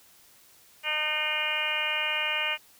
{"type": "harmonic tone with a mistuned harmonic", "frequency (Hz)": 305.2, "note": "D#4", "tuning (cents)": -33, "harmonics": [2, 3, 4, 5, 6, 7, 8, 9, 10], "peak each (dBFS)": [-39, -38, -39, -37, -37, -34, -30, -31, -41], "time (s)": [0.83, 2.58], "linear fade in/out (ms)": 50, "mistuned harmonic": 9, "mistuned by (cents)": 60, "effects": ["white hiss -57 dBFS RMS until 2.79 s"]}